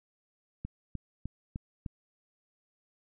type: click train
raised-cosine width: 5 ms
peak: -24 dBFS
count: 5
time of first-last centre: 0.65-1.862 s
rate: 3.3 Hz
effects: none